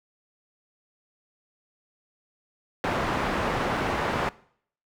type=low-pass noise; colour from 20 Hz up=white; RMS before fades=-27 dBFS; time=2.84-4.29 s; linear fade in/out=0 ms; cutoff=1200 Hz; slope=12 dB/octave; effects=noise-tail reverb RT60 0.6 s tail -21 dB re dry